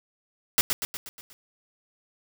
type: noise with echo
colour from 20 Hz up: white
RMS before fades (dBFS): -20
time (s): 0.58-0.61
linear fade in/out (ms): 0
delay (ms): 120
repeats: 6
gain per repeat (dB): -5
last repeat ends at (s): 1.33
effects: none